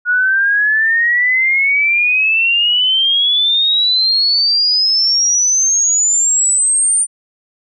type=exponential sweep; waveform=sine; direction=up; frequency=1446 to 9160 Hz; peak=-10 dBFS; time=0.05-7.07 s; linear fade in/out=50 ms; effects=none